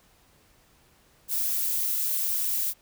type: noise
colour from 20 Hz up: violet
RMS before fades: -27 dBFS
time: 1.28-2.74 s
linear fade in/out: 50 ms
effects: pink hiss -61 dBFS RMS until 2.81 s